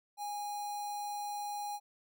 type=tone with notch filter; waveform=square; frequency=823 Hz; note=G#5; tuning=16 cents flat; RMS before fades=-39 dBFS; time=0.17-1.8 s; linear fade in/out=50 ms; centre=2200 Hz; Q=0.92; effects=none